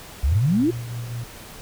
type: exponential sweep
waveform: sine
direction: up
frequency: 60.1 to 368 Hz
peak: -16 dBFS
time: 0.23-0.71 s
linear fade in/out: 10 ms
type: tone with tremolo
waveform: sine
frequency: 118.8 Hz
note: A#2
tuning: 33 cents sharp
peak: -26 dBFS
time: 0.31-1.24 s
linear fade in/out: 5 ms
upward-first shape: triangle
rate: 4.9 Hz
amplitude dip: 45%
effects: pink hiss -41 dBFS RMS until 1.61 s